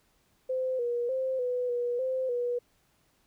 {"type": "tone with pitch steps", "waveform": "sine", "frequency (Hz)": [516, 479, 523, 496.1, 483.7, 519, 485.5], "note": ["C5", "A#4", "C5", "B4", "B4", "C5", "B4"], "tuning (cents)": [-24, 47, -1, 8, -36, -14, -30], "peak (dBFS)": -27, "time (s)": [0.49, 2.59], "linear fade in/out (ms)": 10, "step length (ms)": 300, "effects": ["pink hiss -69 dBFS RMS until 3.26 s"]}